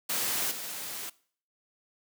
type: noise with level steps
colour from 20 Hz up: white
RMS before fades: -30 / -38 dBFS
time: 0.09-1.1 s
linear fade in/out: 10 ms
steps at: 0.51 s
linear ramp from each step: 5 ms
effects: noise-tail reverb RT60 0.5 s tail -21 dB re dry + high-pass 150 Hz 12 dB/octave